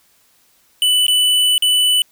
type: tone with dropouts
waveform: square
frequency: 2983 Hz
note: F#7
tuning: 13 cents sharp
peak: -12 dBFS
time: 0.82-2.02 s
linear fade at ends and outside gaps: 1 ms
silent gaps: 1.066-1.081 / 1.58-1.623 s
effects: white hiss -56 dBFS RMS until 2.11 s